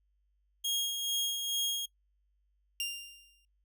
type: tone with tremolo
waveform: sawtooth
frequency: 3265 Hz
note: G#7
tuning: 30 cents flat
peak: -26 dBFS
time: 0.64-1.86 s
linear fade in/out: 10 ms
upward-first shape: sine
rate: 2.3 Hz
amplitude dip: 45%
type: tone with exponential decay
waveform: sawtooth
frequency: 2794 Hz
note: F7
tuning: in tune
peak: -27 dBFS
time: 2.8-3.45 s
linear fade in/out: 1 ms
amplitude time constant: 140 ms
effects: noise-tail reverb RT60 0.1 s tail -21 dB re dry + added 50 Hz sine -70 dBFS peak until 3.64 s